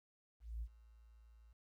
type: tone with ADSR envelope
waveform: sine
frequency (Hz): 56.5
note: A1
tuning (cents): +47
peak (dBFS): -38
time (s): 0.4-1.53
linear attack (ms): 220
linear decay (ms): 59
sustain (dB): -22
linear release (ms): 6
effects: tanh soft clip ceiling -36 dBFS + 13-bit